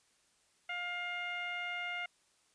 15% pulse tone with low-pass filter, 707 Hz, F5, 21 cents sharp, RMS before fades -39 dBFS, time 0.69-2.06 s, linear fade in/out 5 ms, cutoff 2400 Hz, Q 3.2, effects white hiss -71 dBFS RMS until 2.54 s + resampled to 22050 Hz

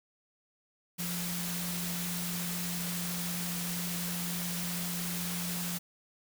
sine tone in noise, 175.2 Hz, F3, 6 cents sharp, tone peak -36 dBFS, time 0.98-5.79 s, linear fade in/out 20 ms, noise white, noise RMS -37 dBFS, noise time 0.98-5.79 s, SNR -2 dB, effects none

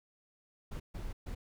brown noise bursts at uneven times, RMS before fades -40 dBFS, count 3, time 0.71-0.8 / 0.94-1.13 / 1.26-1.35 s, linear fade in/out 10 ms, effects none

